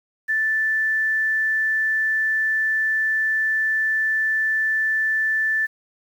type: tone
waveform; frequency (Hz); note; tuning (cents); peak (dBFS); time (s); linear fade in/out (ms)
sine; 1760; A6; 0; -18; 0.28-5.67; 20
effects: 8-bit